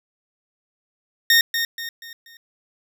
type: tone with echo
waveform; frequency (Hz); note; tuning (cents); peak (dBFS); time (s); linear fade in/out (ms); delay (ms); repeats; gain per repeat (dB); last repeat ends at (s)
20% pulse; 1844; A#6; -19; -7; 1.3-1.41; 2; 240; 4; -8; 2.37
effects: none